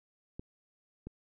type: clicks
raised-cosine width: 3 ms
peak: -28 / -29 dBFS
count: 2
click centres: 0.395 / 1.07 s
effects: none